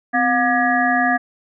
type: harmonic tone with a mistuned harmonic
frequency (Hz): 239.2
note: A#3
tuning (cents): +45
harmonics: 1 / 3 / 5 / 7 / 8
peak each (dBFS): -21 / -18 / -26 / -19 / -25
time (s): 0.13-1.18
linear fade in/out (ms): 20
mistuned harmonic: 1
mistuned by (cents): +120
effects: none